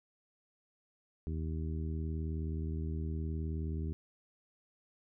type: harmonic tone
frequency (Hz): 79.2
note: D#2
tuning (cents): +31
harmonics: 1 / 2 / 3 / 4 / 5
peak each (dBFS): -35 / -41 / -45 / -47 / -49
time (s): 1.27-3.93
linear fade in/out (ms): 0
effects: none